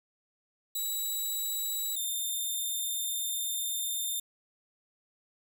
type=tone pair in turn; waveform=5% pulse; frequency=3905 / 3612 Hz; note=B7 / A7; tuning=-20 / +45 cents; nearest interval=minor second; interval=135 cents; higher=first; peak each=-23 dBFS; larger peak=neither; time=0.75-1.96 / 1.96-4.2 s; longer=second; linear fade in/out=5 ms; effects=none